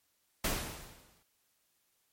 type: noise with exponential decay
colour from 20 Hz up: pink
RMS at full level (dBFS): -30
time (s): 0.44-1.23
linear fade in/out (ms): 5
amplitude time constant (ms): 170
effects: white hiss -75 dBFS RMS until 2.12 s + MP3 64 kbps